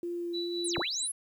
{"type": "tone with vibrato", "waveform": "sine", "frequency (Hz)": 345.7, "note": "F4", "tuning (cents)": -18, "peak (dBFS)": -32, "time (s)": [0.03, 0.82], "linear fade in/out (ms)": 2, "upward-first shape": "triangle", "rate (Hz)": 2.5, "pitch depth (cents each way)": 9}
{"type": "tone with tremolo", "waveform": "sine", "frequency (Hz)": 3951, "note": "B7", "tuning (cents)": 0, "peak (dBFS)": -33, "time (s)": [0.33, 1.08], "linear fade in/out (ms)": 20, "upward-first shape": "triangle", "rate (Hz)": 4.6, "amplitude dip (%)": 65}
{"type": "linear two-way sweep", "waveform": "sine", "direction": "down then up", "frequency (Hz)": [11250, 38.89, 11250], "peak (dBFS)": -31, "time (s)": [0.64, 1.12], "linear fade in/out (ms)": 10, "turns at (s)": 0.78}
{"effects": ["10-bit"]}